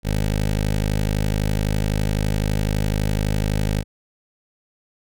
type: tone with notch filter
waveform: 15% pulse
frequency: 51.91 Hz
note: G#1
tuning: in tune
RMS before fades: -21 dBFS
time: 0.03-3.84 s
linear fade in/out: 50 ms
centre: 1100 Hz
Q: 1.5
effects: none